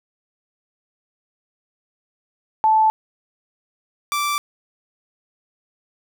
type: tone pair in turn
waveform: sine / sawtooth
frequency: 874 / 1168.9 Hz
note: A5 / D6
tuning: -12 / -9 cents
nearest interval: perfect fourth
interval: 503 cents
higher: second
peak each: -12 / -16 dBFS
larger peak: first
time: 2.64-2.9 / 4.12-4.38 s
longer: neither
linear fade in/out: 0 ms
effects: none